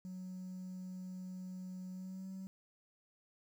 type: tone with pitch glide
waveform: triangle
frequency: 184.5 to 190.13 Hz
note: F#3 to F#3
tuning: -5 to +47 cents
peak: -40 dBFS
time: 0.05-2.47 s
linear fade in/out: 0 ms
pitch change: +52 cents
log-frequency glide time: 1.91-2.27 s
effects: tanh soft clip ceiling -39 dBFS + 11-bit